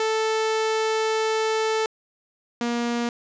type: tone pair in turn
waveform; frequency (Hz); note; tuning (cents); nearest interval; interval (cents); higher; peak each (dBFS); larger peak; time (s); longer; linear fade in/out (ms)
sawtooth; 440 / 237.4; A4 / A#3; 0 / +32; major seventh; 1068; first; -17 / -19; first; 0-1.86 / 2.61-3.09; first; 2
effects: resampled to 16000 Hz + 9-bit